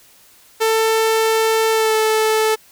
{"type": "tone with pitch glide", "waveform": "sawtooth", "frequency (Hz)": [444.7, 437.1], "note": ["A4", "A4"], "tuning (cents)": [18, -11], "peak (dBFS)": -10, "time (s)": [0.6, 2.56], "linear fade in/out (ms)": 20, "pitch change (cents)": -29, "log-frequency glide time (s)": [1.71, 1.96], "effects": ["white hiss -49 dBFS RMS until 2.71 s"]}